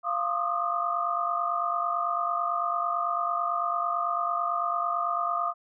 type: tone cluster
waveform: sine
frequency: 693 / 1077 / 1211 / 1260 Hz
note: F5 / C6 / D#6 / D#6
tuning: -14 / +50 / -47 / +21 cents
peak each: -31 / -35 / -28 / -32 dBFS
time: 0.03-5.54 s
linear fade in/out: 50 ms
effects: none